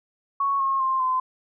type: tone with pitch steps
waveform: sine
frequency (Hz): 1108.7 / 1081.5 / 1055 / 1029.1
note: C#6 / C#6 / C6 / C6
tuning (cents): 0 / -43 / +14 / -29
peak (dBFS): -20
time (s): 0.4-1.2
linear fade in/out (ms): 5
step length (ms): 200
effects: none